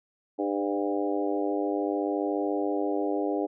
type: harmonic tone with a mistuned harmonic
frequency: 100.6 Hz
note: G2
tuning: 45 cents sharp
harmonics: 3 / 4 / 5 / 6 / 7 / 8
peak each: -29 / -31 / -33 / -35 / -36 / -37 dBFS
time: 0.38-3.47 s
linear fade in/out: 20 ms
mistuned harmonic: 6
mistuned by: -19 cents
effects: none